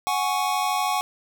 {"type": "chord", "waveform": "square", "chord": "F# suspended second", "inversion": "none", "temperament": "just", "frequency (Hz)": [740, 832.5, 1110], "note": ["F#5", "G#5", "C#6"], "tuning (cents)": [0, 4, 2], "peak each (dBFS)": -27, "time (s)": [0.07, 1.01], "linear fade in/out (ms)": 0, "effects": []}